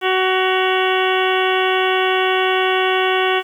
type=harmonic tone with a mistuned harmonic; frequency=374.1 Hz; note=F#4; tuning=19 cents sharp; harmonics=1 / 2 / 3 / 4 / 5 / 6 / 7 / 8 / 9; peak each=-18 / -21 / -23 / -24 / -25 / -26 / -26 / -27 / -28 dBFS; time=0.01-3.43 s; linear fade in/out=50 ms; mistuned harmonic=7; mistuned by=+85 cents; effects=8-bit